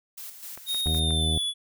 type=noise with tremolo; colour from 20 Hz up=blue; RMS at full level=-39 dBFS; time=0.17-1 s; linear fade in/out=10 ms; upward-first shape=square; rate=3.9 Hz; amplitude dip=55%
type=clicks; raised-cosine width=0.5 ms; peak=-27 dBFS; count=5; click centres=0.576 / 0.746 / 0.87 / 0.947 / 1.107 s
type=tone with pitch glide; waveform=square; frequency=3729 to 3420 Hz; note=A#7 to A7; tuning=0 to -50 cents; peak=-26 dBFS; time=0.66-1.54 s; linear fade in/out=50 ms; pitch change=-150 cents; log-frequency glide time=0.87-1.43 s
type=harmonic tone; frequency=79.7 Hz; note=D#2; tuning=42 cents sharp; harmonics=1 / 2 / 3 / 4 / 5 / 6 / 7 / 8 / 9; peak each=-25 / -31 / -36 / -39 / -39 / -47 / -47 / -50 / -42 dBFS; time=0.86-1.38 s; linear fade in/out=0 ms
effects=none